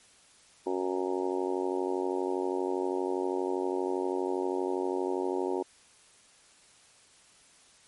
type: harmonic tone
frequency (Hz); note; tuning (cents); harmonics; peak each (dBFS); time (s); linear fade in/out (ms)
92.5; F#2; 0; 3 / 4 / 5 / 6 / 7 / 8 / 9 / 10; -36 / -30 / -37 / -40 / -43 / -44 / -40 / -40; 0.66-5.63; 10
effects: white hiss -59 dBFS RMS until 7.87 s + MP3 48 kbps